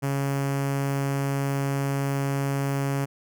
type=tone with notch filter; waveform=sawtooth; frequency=138.59 Hz; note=C#3; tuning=in tune; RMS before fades=-26 dBFS; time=0.02-3.06 s; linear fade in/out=20 ms; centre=3800 Hz; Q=1.4; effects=none